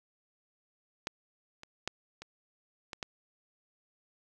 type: clicks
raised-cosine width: 0.2 ms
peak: -16 / -29 / -15 / -27 / -22 / -18 dBFS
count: 6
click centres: 1.071 / 1.634 / 1.876 / 2.22 / 2.932 / 3.028 s
effects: none